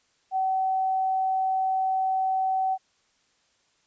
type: tone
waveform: sine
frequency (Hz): 760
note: F#5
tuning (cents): +46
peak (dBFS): -22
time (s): 0.31-2.78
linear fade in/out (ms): 50
effects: white hiss -67 dBFS RMS until 3.86 s + resampled to 16000 Hz